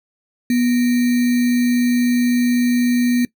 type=tone with sample-and-hold; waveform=sine; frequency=243.8 Hz; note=B3; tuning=22 cents flat; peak=-13 dBFS; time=0.5-3.25 s; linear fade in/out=2 ms; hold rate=2100 Hz; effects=noise-tail reverb RT60 0.1 s tail -20 dB re dry